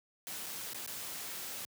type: noise with dropouts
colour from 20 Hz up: white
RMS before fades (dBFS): -42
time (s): 0.27-1.65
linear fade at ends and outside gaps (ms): 0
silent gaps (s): 0.462-0.466 / 0.734-0.745 / 0.862-0.875
effects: high-pass 80 Hz 12 dB/octave